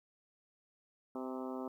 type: harmonic tone with a mistuned harmonic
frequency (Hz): 129.4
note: C3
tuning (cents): -19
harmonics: 2 / 3 / 4 / 5 / 6 / 7 / 8 / 9 / 10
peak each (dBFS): -41 / -45 / -47 / -49 / -51 / -52 / -53 / -54 / -55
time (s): 1.15-1.68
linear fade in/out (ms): 2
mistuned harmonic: 6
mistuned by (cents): +45
effects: 12-bit